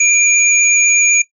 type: tone pair together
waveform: sine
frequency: 2385 / 6746 Hz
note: D7 / G#8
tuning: +26 / +26 cents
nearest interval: octave + tritone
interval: 1800 cents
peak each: -11 dBFS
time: 0-1.22 s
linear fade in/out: 5 ms
effects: noise-tail reverb RT60 0.1 s tail -17 dB re dry